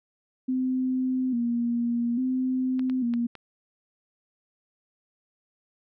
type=tone with vibrato; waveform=sine; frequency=246.9 Hz; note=B3; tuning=in tune; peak=-23 dBFS; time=0.48-3.27 s; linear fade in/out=10 ms; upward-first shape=square; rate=0.59 Hz; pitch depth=72 cents each way
type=clicks; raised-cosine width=0.3 ms; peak=-26 dBFS; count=4; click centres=2.794 / 2.898 / 3.138 / 3.353 s
effects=none